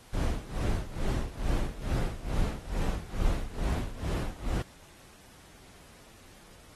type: noise with tremolo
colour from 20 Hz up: brown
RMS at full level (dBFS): -27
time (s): 0.13-4.62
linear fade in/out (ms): 5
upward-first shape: sine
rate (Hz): 2.3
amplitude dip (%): 85
effects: pink hiss -55 dBFS RMS until 6.75 s + AAC 32 kbps